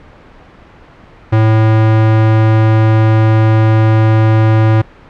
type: tone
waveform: square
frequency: 110 Hz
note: A2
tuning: in tune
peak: -7 dBFS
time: 1.32-4.82 s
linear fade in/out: 10 ms
effects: pink hiss -39 dBFS RMS until 5.09 s + low-pass 2000 Hz 12 dB/octave